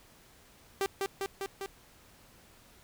sawtooth tone with echo, 391.5 Hz, G4, 2 cents flat, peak -24 dBFS, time 0.81-0.86 s, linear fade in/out 0 ms, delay 200 ms, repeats 4, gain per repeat -2 dB, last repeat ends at 1.66 s, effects pink hiss -59 dBFS RMS until 2.83 s

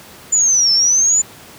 sine linear two-way sweep, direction down then up, 7090 to 5274 to 7090 Hz, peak -10 dBFS, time 0.32-1.22 s, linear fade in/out 10 ms, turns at 0.72 s, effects pink hiss -39 dBFS RMS until 1.58 s + high-pass 100 Hz 12 dB/octave

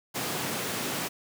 pink high-pass noise, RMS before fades -32 dBFS, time 0.14-1.09 s, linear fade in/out 20 ms, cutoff 130 Hz, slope 24 dB/octave, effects none

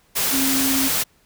sine tone in noise, 268.9 Hz, C4, 47 cents sharp, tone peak -21 dBFS, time 0.32-0.89 s, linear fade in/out 20 ms, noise white, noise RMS -21 dBFS, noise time 0.15-1.04 s, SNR -3 dB, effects pink hiss -59 dBFS RMS until 1.25 s

